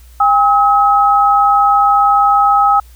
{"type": "tone pair together", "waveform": "sine", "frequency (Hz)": [806, 1279.4], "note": ["G5", "D#6"], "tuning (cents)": [48, 48], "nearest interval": "minor sixth", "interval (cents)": 800, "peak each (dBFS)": -10, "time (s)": [0.2, 2.8], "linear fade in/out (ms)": 5, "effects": ["added 60 Hz sine -37 dBFS peak until 2.95 s", "white hiss -49 dBFS RMS until 2.95 s"]}